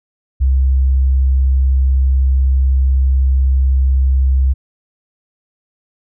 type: tone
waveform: sine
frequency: 66 Hz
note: C2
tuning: 16 cents sharp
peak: -9 dBFS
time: 0.4-4.54 s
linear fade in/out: 20 ms
effects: none